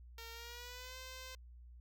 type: tone with pitch glide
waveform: 5% pulse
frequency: 460 to 516.3 Hz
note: A#4 to C5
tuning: -23 to -23 cents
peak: -37 dBFS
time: 0.18-1.35 s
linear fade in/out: 2 ms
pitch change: +200 cents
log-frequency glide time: 0.32-0.97 s
effects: added 60 Hz sine -53 dBFS peak until 1.8 s